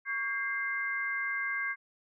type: tone cluster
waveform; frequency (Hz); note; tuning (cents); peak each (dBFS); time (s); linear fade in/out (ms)
sine; 1124 / 1606 / 2092; C#6 / G6 / C7; +24 / +41 / -1; -40 / -33 / -34; 0.05-1.76; 50
effects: none